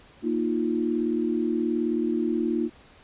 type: chord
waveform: sine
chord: Bb suspended fourth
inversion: none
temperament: just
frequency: 233.1 / 310.8 / 349.6 Hz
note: Bb3 / Eb4 / F4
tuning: 0 / -2 / +2 cents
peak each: -27 dBFS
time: 0.22-2.7 s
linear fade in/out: 50 ms
effects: pink hiss -53 dBFS RMS until 3.03 s + resampled to 8000 Hz